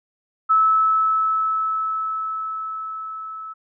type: tone with level ramp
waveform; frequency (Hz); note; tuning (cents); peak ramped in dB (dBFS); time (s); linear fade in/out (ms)
sine; 1303; E6; -20; -12 to -31; 0.49-3.54; 20
effects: none